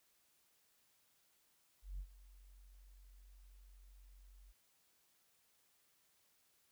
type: tone with ADSR envelope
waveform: sine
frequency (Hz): 46.31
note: F#1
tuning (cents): +2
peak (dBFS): -39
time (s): 1.82-4.53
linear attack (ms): 170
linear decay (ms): 70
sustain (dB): -19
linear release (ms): 26
effects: tanh soft clip ceiling -39 dBFS + white hiss -75 dBFS RMS until 6.71 s